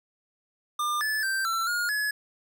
square tone with pitch steps, 1200 / 1735 / 1565 / 1344 / 1429 / 1697 Hz, D6 / A6 / G6 / E6 / F6 / G#6, +37 / -25 / -3 / +33 / +39 / +37 cents, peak -26 dBFS, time 0.79-2.11 s, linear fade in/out 5 ms, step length 220 ms, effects none

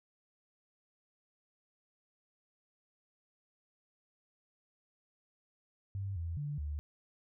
sine tone with pitch steps, 98.2 / 83.8 / 145.8 / 73.9 Hz, G2 / E2 / D3 / D2, +4 / +29 / -12 / +11 cents, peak -35 dBFS, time 5.95-6.79 s, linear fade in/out 0 ms, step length 210 ms, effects none

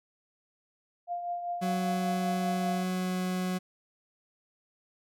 sine tone with tremolo, 700 Hz, F5, 4 cents sharp, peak -29 dBFS, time 1.07-2.85 s, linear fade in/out 50 ms, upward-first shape triangle, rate 5.1 Hz, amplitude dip 55%
40% pulse tone with pitch glide, 185 to 183.51 Hz, F#3 to F#3, 0 to -14 cents, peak -28 dBFS, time 1.61-3.59 s, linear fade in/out 20 ms, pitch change -14 cents, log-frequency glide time 2.5-3.18 s
effects none

